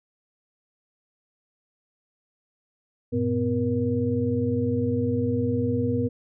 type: tone cluster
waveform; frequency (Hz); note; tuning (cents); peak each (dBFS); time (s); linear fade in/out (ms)
sine; 98.7 / 118.5 / 250.9 / 473.6; G2 / A#2 / B3 / A#4; +12 / +29 / +28 / +27; -29 / -29 / -25 / -27; 3.12-6.09; 20
effects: none